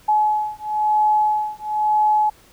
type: beating tone pair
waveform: sine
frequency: 850 / 851 Hz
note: G#5 / G#5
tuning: +40 / +42 cents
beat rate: 1 Hz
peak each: -19 / -19 dBFS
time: 0.08-2.3 s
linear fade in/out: 10 ms
effects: pink hiss -51 dBFS RMS until 2.52 s